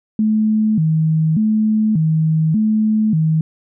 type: tone with vibrato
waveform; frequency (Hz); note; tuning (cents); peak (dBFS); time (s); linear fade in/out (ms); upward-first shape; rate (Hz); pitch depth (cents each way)
sine; 185; F#3; 0; -12; 0.19-3.41; 2; square; 0.85; 270
effects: none